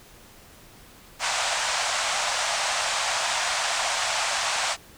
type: band-pass noise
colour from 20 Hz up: pink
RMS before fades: -26 dBFS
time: 1.19-4.77 s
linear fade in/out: 50 ms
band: 620 to 8600 Hz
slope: 48 dB/octave
effects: pink hiss -50 dBFS RMS until 4.97 s